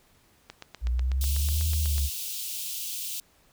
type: click train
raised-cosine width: 0.2 ms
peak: -22 dBFS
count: 13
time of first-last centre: 0.5-1.981 s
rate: 8.1 Hz
type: exponential two-way sweep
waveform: sine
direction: up then down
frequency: 58.27 to 78.8 to 68.8 Hz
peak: -23 dBFS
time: 0.81-2.1 s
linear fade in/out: 50 ms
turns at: 1.67 s
type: high-pass noise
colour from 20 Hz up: white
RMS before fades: -34 dBFS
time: 1.21-3.2 s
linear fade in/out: 2 ms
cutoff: 2700 Hz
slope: 48 dB/octave
effects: pink hiss -62 dBFS RMS until 3.52 s